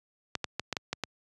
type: clicks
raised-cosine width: 0.2 ms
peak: -13 dBFS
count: 7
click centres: 0.353 / 0.443 / 0.596 / 0.727 / 0.768 / 0.93 / 1.037 s
effects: high-pass 80 Hz 12 dB/octave + resampled to 22050 Hz